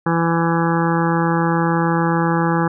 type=harmonic tone; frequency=167 Hz; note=E3; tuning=23 cents sharp; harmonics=1 / 2 / 3 / 5 / 6 / 7 / 8 / 9 / 10; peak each=-18 / -21 / -25 / -23 / -27 / -26 / -29 / -30 / -29 dBFS; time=0.06-2.68 s; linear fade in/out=5 ms; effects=none